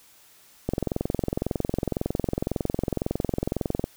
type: click train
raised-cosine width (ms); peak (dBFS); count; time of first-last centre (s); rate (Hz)
2; -11; 70; 0.69-3.841; 21.9
effects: white hiss -55 dBFS RMS until 3.96 s